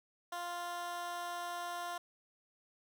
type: tone with high-pass filter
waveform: 15% pulse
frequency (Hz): 349.2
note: F4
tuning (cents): 0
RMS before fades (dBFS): -41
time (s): 0.32-1.98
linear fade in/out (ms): 5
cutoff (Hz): 720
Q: 1.4
effects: none